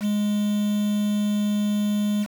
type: tone with quantisation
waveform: triangle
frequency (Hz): 207.7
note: G#3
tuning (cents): 0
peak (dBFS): -18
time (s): 0-2.27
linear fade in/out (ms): 50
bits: 6
effects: none